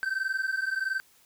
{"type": "tone pair together", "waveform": "triangle", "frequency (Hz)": [1536.6, 1558], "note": ["G6", "G6"], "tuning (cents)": [-35, -11], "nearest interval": "unison", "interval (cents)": 24, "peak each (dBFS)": [-29, -28], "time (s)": [0.03, 1], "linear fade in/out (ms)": 0, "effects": ["white hiss -61 dBFS RMS until 1.25 s"]}